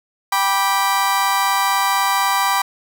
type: chord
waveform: 35% pulse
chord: G major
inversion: none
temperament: just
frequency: 784 / 980 / 1176 Hz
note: G5 / B5 / D6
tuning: 0 / -14 / +2 cents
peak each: -19 / -17 / -19 dBFS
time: 0.32-2.62 s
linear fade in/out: 5 ms
effects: none